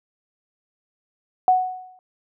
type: tone with exponential decay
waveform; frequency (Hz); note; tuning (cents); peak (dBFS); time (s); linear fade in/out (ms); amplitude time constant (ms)
sine; 740; F#5; 0; -10; 1.48-1.99; 1; 110
effects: none